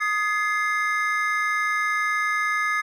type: chord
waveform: triangle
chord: Ab major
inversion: second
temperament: equal with one note detuned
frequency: 1244.5 / 1697.1 / 2093 Hz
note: Eb6 / Ab6 / C7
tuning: 0 / +37 / 0 cents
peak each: -23 / -25 / -24 dBFS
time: 0-2.82 s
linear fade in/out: 20 ms
effects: none